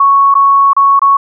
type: tone with dropouts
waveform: sine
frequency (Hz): 1108.7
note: C#6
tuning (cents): 0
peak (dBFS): -4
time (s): 0-1.17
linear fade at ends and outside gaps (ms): 5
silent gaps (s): 0.342-0.351 / 0.733-0.765 / 0.994-1.017
effects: none